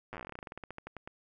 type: slowing click train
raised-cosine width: 0.5 ms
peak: -27 dBFS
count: 25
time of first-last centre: 0.13-1.075 s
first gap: 8 ms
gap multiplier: 1.12
effects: none